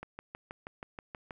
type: click train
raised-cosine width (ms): 0.5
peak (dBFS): -26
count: 9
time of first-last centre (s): 0.03-1.308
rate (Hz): 6.26
effects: 11-bit